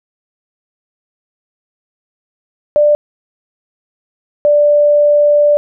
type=tone pair in turn; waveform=sine; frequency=592 / 587.9 Hz; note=D5 / D5; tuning=+14 / +2 cents; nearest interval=unison; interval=12 cents; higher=first; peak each=-6 dBFS; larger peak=neither; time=2.76-2.95 / 4.45-5.57 s; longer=second; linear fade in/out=0 ms; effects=none